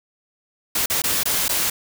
white noise with dropouts, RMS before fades -21 dBFS, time 0.75-1.7 s, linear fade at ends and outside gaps 5 ms, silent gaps 0.86-0.899 / 1.02-1.038 / 1.234-1.255 / 1.482-1.492 s, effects none

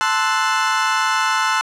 35% pulse chord, F# half-diminished seventh, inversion first, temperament equal, 880 / 1046.5 / 1318.5 / 1480 Hz, A5 / C6 / E6 / F#6, 0 / 0 / 0 / 0 cents, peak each -20 dBFS, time 0.01-1.61 s, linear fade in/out 0 ms, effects low-pass 7000 Hz 12 dB/octave

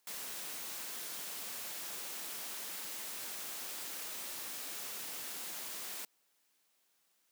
white noise, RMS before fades -43 dBFS, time 0.07-6.05 s, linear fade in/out 2 ms, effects white hiss -75 dBFS RMS until 7.31 s + high-pass 200 Hz 12 dB/octave

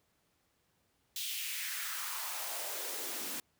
white noise with high-pass filter sweep, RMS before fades -39 dBFS, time 1.16-3.4 s, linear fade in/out 2 ms, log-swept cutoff 3500 to 220 Hz, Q 2.5, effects pink hiss -75 dBFS RMS until 3.59 s + high-pass 60 Hz 12 dB/octave

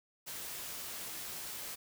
white noise with comb filter, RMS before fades -43 dBFS, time 0.26-1.76 s, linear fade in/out 20 ms, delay 16 ms, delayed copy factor +0.5, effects none

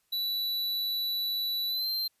square tone with pitch glide, 3951 to 4140 Hz, B7 to C8, 0 to -19 cents, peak -29 dBFS, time 0.12-2.08 s, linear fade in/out 10 ms, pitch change +81 cents, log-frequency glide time 1.68-1.88 s, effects white hiss -73 dBFS RMS until 2.2 s + resampled to 32000 Hz

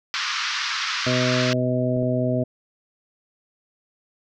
pink band-pass noise, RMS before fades -26 dBFS, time 0.14-1.53 s, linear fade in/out 0 ms, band 1100 to 5800 Hz, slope 48 dB/octave
harmonic tone, 125.8 Hz, B2, 32 cents sharp, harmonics 1 / 2 / 3 / 4 / 5, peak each -24 / -24 / -30 / -30 / -25 dBFS, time 1.06-2.44 s, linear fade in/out 10 ms
clicks, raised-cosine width 2 ms, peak -23 dBFS, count 2, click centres 1.966 / 2.028 s
effects none

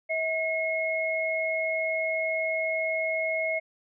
sine tone pair together, 644 / 2166 Hz, E5 / C#7, -41 / -41 cents, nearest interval octave + major sixth, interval 2100 cents, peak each -28 dBFS, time 0.09-3.6 s, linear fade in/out 20 ms, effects none

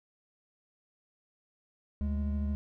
triangle tone pair together, 73.42 / 207.2 Hz, D2 / G#3, 0 / -4 cents, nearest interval octave + tritone, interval 1796 cents, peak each -28 / -33 dBFS, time 2.01-2.55 s, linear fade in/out 0 ms, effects none

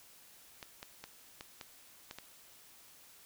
clicks, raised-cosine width 0.2 ms, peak -27 dBFS, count 7, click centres 0.628 / 0.829 / 1.04 / 1.409 / 1.612 / 2.111 / 2.186 s, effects white hiss -59 dBFS RMS until 3.25 s

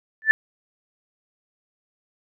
sine tone with exponential growth, 1760 Hz, A6, in tune, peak -6 dBFS, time 0.22-0.31 s, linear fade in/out 0 ms, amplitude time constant 18 ms, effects none

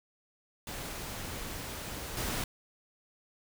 pink noise with level steps, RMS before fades -40 / -34 dBFS, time 0.67-2.44 s, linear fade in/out 2 ms, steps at 2.17 s, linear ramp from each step 2 ms, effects none

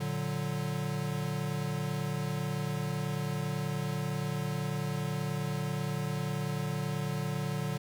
square chord, Bb augmented, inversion none, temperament equal, 116.54 / 146.83 / 185 Hz, Bb2 / D3 / F#3, 0 / 0 / 0 cents, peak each -39 / -34 / -38 dBFS, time 0-7.78 s, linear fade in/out 10 ms, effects none

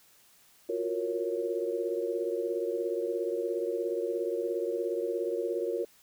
sine chord, Gb major seventh, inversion third, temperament equal with one note detuned, 349.2 / 366.2 / 466.2 / 554.4 Hz, F4 / Gb4 / Bb4 / Db5, 0 / -18 / 0 / 0 cents, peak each -35 / -35 / -32 / -36 dBFS, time 0.69-5.85 s, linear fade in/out 5 ms, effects white hiss -61 dBFS RMS until 6.02 s

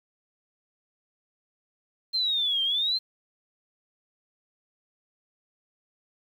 sine exponential two-way sweep, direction down then up, 4193 to 3136 to 4193 Hz, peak -23 dBFS, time 2.13-2.99 s, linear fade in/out 20 ms, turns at 2.63 s, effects 9-bit

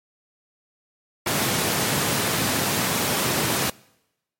pink high-pass noise, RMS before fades -23 dBFS, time 1.26-3.7 s, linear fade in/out 5 ms, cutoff 110 Hz, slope 24 dB/octave, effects noise-tail reverb RT60 0.9 s tail -24 dB re dry + MP3 64 kbps

